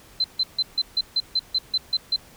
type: tone bursts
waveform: sine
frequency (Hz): 4075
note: C8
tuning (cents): -47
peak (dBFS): -18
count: 11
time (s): 0.2-2.162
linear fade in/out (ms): 5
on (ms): 42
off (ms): 150
effects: pink hiss -50 dBFS RMS until 2.36 s